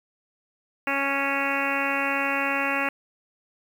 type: harmonic tone with a mistuned harmonic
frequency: 277.2 Hz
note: C#4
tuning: in tune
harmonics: 1 / 2 / 3 / 4 / 5 / 6 / 7 / 8 / 9 / 10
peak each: -32 / -32 / -32 / -32 / -32 / -32 / -32 / -32 / -32 / -32 dBFS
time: 0.87-2.89 s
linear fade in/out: 2 ms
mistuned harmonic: 10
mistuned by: -22 cents
effects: 8-bit